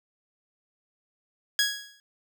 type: tone with exponential decay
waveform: 15% pulse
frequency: 1661.2 Hz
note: G#6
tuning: in tune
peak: -12 dBFS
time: 1.59-2 s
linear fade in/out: 1 ms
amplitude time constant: 87 ms
effects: none